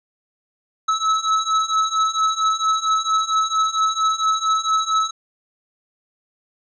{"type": "beating tone pair", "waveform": "square", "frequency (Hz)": [1297, 1301.4], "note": ["E6", "E6"], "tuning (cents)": [-28, -23], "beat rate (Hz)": 4.4, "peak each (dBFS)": [-22, -20], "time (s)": [0.88, 5.11], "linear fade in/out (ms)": 10, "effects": ["resampled to 16000 Hz"]}